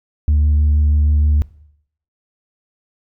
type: tone with vibrato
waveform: sine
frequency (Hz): 74.6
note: D2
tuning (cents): +28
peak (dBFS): -8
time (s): 0.28-1.42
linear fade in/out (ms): 0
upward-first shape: sine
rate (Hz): 6.3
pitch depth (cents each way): 11
effects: noise-tail reverb RT60 0.7 s tail -21 dB re dry + tanh soft clip ceiling -9 dBFS